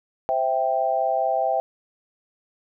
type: chord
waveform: sine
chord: C major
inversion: none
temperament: equal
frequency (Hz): 523.3 / 659.3 / 784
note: C5 / E5 / G5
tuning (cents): 0 / 0 / 0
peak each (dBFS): -27 / -23 / -23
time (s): 0.29-1.6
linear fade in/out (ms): 0
effects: none